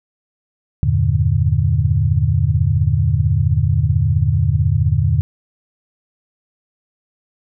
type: chord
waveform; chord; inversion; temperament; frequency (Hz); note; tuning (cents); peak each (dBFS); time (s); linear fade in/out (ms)
sine; E half-diminished seventh; none; equal; 82.41 / 98 / 116.54 / 146.83; E2 / G2 / Bb2 / D3; 0 / 0 / 0 / 0; -18; 0.83-5.21; 0
effects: none